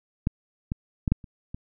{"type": "clicks", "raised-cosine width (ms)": 5, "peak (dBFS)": [-10, -15, -11, -7, -30, -22], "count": 6, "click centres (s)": [0.271, 0.719, 1.078, 1.12, 1.242, 1.545], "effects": []}